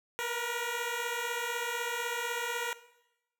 10% pulse beating tone pair, 467.8 / 483.8 Hz, A#4 / B4, +6 / -36 cents, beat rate 16 Hz, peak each -27 dBFS, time 0.19-2.73 s, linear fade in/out 0 ms, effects noise-tail reverb RT60 0.9 s tail -17 dB re dry

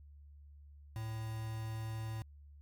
triangle tone with quantisation, 111.1 Hz, A2, 17 cents sharp, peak -36 dBFS, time 0.96-2.22 s, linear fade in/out 0 ms, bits 8, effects added 72 Hz sine -53 dBFS peak until 2.61 s + MP3 96 kbps

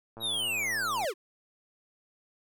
click train, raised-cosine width 1 ms, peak -31 dBFS, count 100, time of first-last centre 0.17-1.046 s, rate 113 Hz
square linear sweep, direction down, 3878 to 319.9 Hz, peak -29 dBFS, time 0.2-1.14 s, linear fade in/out 50 ms
effects none

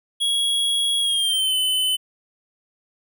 square tone with pitch glide, 3322 to 3029 Hz, G#7 to F#7, 0 to +40 cents, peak -19 dBFS, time 0.2-1.97 s, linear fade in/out 20 ms, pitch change -160 cents, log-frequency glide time 1-1.56 s, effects none

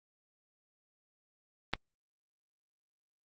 click, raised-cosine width 0.3 ms, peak -12 dBFS, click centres 1.736 s, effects Opus 24 kbps

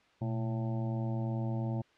harmonic tone with a mistuned harmonic, 111.4 Hz, A2, 22 cents sharp, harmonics 1 / 2 / 3 / 5 / 6 / 7 / 8, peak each -32 / -38 / -42 / -46 / -48 / -49 / -50 dBFS, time 0.21-1.82 s, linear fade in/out 10 ms, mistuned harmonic 1, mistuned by +130 cents, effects white hiss -65 dBFS RMS until 1.97 s + low-pass 3000 Hz 12 dB/octave

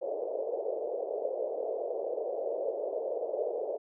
pink band-pass noise, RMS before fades -34 dBFS, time 0.01-3.78 s, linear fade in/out 20 ms, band 430 to 630 Hz, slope 48 dB/octave, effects none

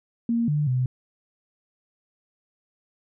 sine tone with pitch steps, 233 / 148.6 / 127.2 Hz, A#3 / D3 / C3, -1 / +21 / -48 cents, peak -20 dBFS, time 0.29-0.86 s, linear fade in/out 2 ms, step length 190 ms, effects none

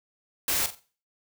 white noise with echo, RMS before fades -26 dBFS, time 0.48-0.66 s, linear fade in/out 2 ms, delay 45 ms, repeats 3, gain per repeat -11 dB, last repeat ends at 0.795 s, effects noise-tail reverb RT60 0.4 s tail -19 dB re dry

